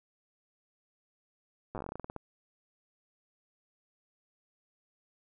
slowing click train, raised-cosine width 1 ms, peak -25 dBFS, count 16, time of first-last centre 1.75-2.163 s, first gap 8 ms, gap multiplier 1.16, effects none

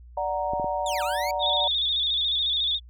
sine chord, D augmented, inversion none, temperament equal, 587.3 / 740 / 932.3 Hz, D5 / F#5 / A#5, 0 / 0 / 0 cents, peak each -29 dBFS, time 0.17-1.68 s, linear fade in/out 5 ms
clicks, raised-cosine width 2 ms, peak -21 dBFS, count 3, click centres 0.535 / 0.598 / 0.644 s
25% pulse linear two-way sweep, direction down then up, 3729 to 1170 to 2318 Hz, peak -27 dBFS, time 0.86-1.31 s, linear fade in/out 2 ms, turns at 1.03 s
sine tone with vibrato, 3570 Hz, A7, 24 cents sharp, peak -22 dBFS, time 1.39-2.8 s, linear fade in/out 50 ms, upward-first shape square, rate 14 Hz, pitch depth 57 cents each way
effects added 60 Hz sine -44 dBFS peak until 2.89 s

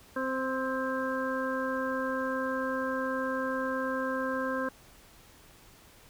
harmonic tone with a mistuned harmonic, 261.6 Hz, C4, in tune, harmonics 1 / 2 / 4 / 5 / 6, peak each -34 / -33 / -36 / -41 / -36 dBFS, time 0.16-4.69 s, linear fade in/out 5 ms, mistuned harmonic 6, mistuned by +21 cents, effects pink hiss -56 dBFS RMS until 6.09 s

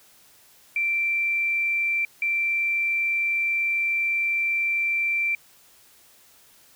sine tone bursts at uneven times, 2349 Hz, D7, in tune, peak -21 dBFS, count 2, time 0.76-2.05 / 2.22-5.35 s, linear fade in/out 2 ms, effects white hiss -55 dBFS RMS until 6.75 s

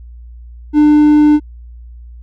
triangle tone, 299.1 Hz, D4, 32 cents sharp, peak -3 dBFS, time 0.73-1.4 s, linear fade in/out 50 ms, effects added 59 Hz sine -31 dBFS peak until 2.22 s

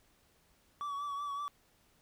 triangle tone with vibrato, 1143 Hz, D6, 47 cents flat, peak -34 dBFS, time 0.81-1.48 s, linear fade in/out 0 ms, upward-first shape triangle, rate 5.3 Hz, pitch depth 46 cents each way, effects pink hiss -69 dBFS RMS until 2.01 s

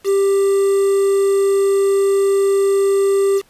triangle tone with quantisation, 394.1 Hz, G4, 9 cents sharp, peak -10 dBFS, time 0.04-3.42 s, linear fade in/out 50 ms, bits 5, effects pink hiss -54 dBFS RMS until 3.49 s + resampled to 32000 Hz

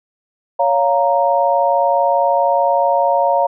sine chord, Bb minor, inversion first, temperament just, 559.4 / 699.2 / 932.3 Hz, Db5 / F5 / Bb5, +16 / +2 / 0 cents, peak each -16 dBFS, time 0.59-3.47 s, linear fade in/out 10 ms, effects none

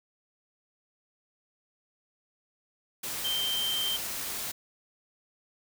sine tone in noise, 3136 Hz, G7, in tune, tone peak -28 dBFS, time 3.24-3.97 s, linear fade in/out 10 ms, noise white, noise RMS -35 dBFS, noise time 3.03-4.52 s, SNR +4 dB, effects none

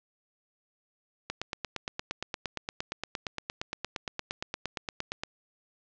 click train, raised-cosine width 0.2 ms, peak -15 dBFS, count 35, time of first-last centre 1.3-5.235 s, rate 8.64 Hz, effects low-pass 6000 Hz 12 dB/octave

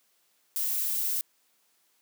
violet noise, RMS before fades -29 dBFS, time 0.56-1.21 s, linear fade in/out 0 ms, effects white hiss -69 dBFS RMS until 2.01 s + high-pass 200 Hz 12 dB/octave

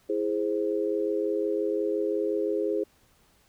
sine chord, E augmented, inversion none, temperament equal, 329.6 / 415.3 / 523.3 Hz, E4 / G#4 / B#4, 0 / 0 / 0 cents, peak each -30 / -27 / -31 dBFS, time 0.09-2.84 s, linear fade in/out 10 ms, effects pink hiss -63 dBFS RMS until 3.48 s

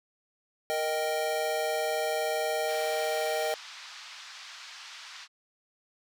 square chord, Eb major, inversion second, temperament equal, 466.2 / 622.3 / 784 Hz, Bb4 / Eb5 / G5, 0 / 0 / 0 cents, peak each -34 / -31 / -34 dBFS, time 0.7-3.54 s, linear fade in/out 0 ms
white band-pass noise, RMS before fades -46 dBFS, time 2.66-5.28 s, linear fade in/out 50 ms, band 940 to 5300 Hz, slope 24 dB/octave
effects none

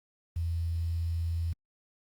sine tone with quantisation, 83.7 Hz, E2, 27 cents sharp, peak -28 dBFS, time 0.36-1.53 s, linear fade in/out 5 ms, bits 9, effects Opus 24 kbps

